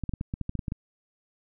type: clicks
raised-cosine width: 5 ms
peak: -18 dBFS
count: 11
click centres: 0.037 / 0.093 / 0.137 / 0.211 / 0.339 / 0.413 / 0.494 / 0.553 / 0.592 / 0.682 / 0.721 s
effects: none